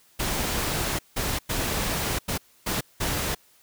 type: noise bursts at uneven times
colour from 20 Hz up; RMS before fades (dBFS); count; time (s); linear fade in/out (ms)
pink; -27; 6; 0.19-0.99 / 1.16-1.39 / 1.49-2.19 / 2.28-2.38 / 2.66-2.81 / 3-3.35; 10
effects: white hiss -59 dBFS RMS until 3.62 s